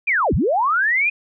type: linear two-way sweep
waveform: sine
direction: down then up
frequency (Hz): 2500 to 44.58 to 2500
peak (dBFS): -15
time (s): 0.07-1.1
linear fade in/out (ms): 10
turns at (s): 0.34
effects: none